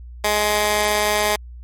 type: tone with high-pass filter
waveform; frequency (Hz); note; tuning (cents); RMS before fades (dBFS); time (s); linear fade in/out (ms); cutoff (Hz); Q
15% pulse; 209.6; G#3; +16; -19; 0.24-1.36; 5; 640; 0.58
effects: added 60 Hz sine -34 dBFS peak until 1.63 s + MP3 64 kbps